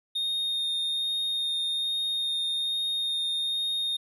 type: tone with vibrato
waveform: triangle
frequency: 3684 Hz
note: A#7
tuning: 21 cents flat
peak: -25 dBFS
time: 0.15-3.97 s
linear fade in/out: 10 ms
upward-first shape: sine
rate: 1.2 Hz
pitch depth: 9 cents each way
effects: none